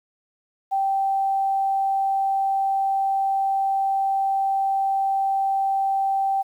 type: tone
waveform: sine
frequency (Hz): 780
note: G5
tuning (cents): -9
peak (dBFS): -19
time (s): 0.71-6.43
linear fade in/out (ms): 20
effects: 9-bit